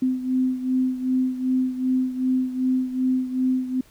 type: beating tone pair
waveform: sine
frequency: 256.5 / 259.1 Hz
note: C4 / C4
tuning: -34 / -17 cents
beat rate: 2.6 Hz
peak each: -21 / -26 dBFS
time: 0.02-3.81 s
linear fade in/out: 5 ms
effects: pink hiss -55 dBFS RMS until 3.9 s